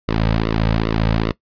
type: tone with flanger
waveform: sawtooth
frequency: 55 Hz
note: A1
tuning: in tune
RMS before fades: -18 dBFS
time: 0.08-1.32 s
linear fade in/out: 5 ms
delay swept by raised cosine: 1.2 to 2.9 ms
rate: 2.5 Hz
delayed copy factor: -1
effects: noise-tail reverb RT60 0.1 s tail -20 dB re dry + resampled to 11025 Hz